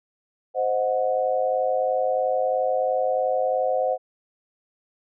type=tone cluster; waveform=sine; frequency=520 / 623 / 734 Hz; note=C5 / D#5 / F#5; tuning=-11 / +2 / -14 cents; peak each=-23 / -26 / -25 dBFS; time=0.54-3.98 s; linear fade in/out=50 ms; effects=none

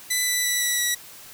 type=tone with pitch steps; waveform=10% pulse; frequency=1995 / 1981.2 / 1967.5 / 1953.9 / 1940.4 Hz; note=B6 / B6 / B6 / B6 / B6; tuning=+17 / +5 / -7 / -19 / -31 cents; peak=-12 dBFS; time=0.1-0.95 s; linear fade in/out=10 ms; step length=170 ms; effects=white hiss -44 dBFS RMS until 1.33 s

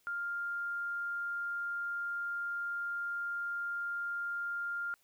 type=tone; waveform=sine; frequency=1400 Hz; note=F6; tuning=4 cents sharp; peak=-34 dBFS; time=0.07-4.94 s; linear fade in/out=0 ms; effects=white hiss -71 dBFS RMS until 5.03 s

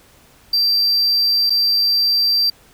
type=tone with dropouts; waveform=triangle; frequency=4699 Hz; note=D8; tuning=in tune; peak=-12 dBFS; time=0.53-2.5 s; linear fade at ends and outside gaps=5 ms; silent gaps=1.497-1.503 s; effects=pink hiss -50 dBFS RMS until 2.73 s

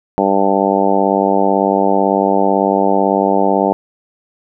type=harmonic tone; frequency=98 Hz; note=G2; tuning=in tune; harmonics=2 / 3 / 4 / 5 / 6 / 7 / 8 / 9; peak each=-19 / -19 / -19 / -19 / -19 / -19 / -19 / -19 dBFS; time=0.18-3.73 s; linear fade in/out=0 ms; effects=none

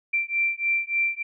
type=beating tone pair; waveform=sine; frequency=2352 / 2355.4 Hz; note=D7 / D7; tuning=+2 / +4 cents; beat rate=3.4 Hz; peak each=-25 dBFS; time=0.13-1.23 s; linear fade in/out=10 ms; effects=none

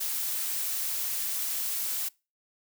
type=noise; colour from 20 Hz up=blue; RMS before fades=-31 dBFS; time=0-2.09 s; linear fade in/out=10 ms; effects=noise-tail reverb RT60 0.3 s tail -25 dB re dry

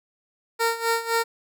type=tone with tremolo; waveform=15% pulse; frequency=459.6 Hz; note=A#4; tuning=25 cents flat; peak=-13 dBFS; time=0.59-1.24 s; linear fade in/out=20 ms; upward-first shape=sine; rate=3.9 Hz; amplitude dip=80%; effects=none

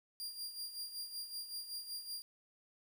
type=tone with tremolo; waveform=sawtooth; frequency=4787 Hz; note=D8; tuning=32 cents sharp; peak=-37 dBFS; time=0.2-2.22 s; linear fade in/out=0 ms; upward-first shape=sine; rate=5.3 Hz; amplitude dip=65%; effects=11-bit

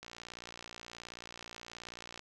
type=click train; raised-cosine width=0.2 ms; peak=-28 dBFS; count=128; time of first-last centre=0.03-2.194 s; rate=58.7 Hz; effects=none

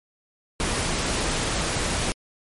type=noise; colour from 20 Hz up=pink; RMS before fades=-25 dBFS; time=0.6-2.12 s; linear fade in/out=0 ms; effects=MP3 48 kbps

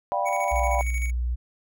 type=chord; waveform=sine; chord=G dominant seventh; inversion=second; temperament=just; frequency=588 / 705.6 / 784 / 980 Hz; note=D5 / F5 / G5 / B5; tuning=+2 / +18 / 0 / -14 cents; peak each=-28 dBFS; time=0.12-0.81 s; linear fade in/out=0 ms
type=tone with tremolo; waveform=square; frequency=2237 Hz; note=C#7; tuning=15 cents sharp; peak=-30 dBFS; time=0.25-1.11 s; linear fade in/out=20 ms; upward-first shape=square; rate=13 Hz; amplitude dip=55%
type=tone with pitch glide; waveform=sine; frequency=61.1 to 60.47 Hz; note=B1 to B1; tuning=-18 to -36 cents; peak=-23 dBFS; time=0.51-1.36 s; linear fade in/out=20 ms; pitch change=-18 cents; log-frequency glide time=0.81-0.95 s
effects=none

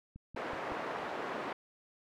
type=click train; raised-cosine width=5 ms; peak=-36 dBFS; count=4; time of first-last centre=0.16-0.721 s; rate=5.35 Hz
type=band-pass noise; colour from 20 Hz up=pink; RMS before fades=-39 dBFS; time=0.36-1.53 s; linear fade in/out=5 ms; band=390 to 1500 Hz; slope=12 dB/octave
effects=none

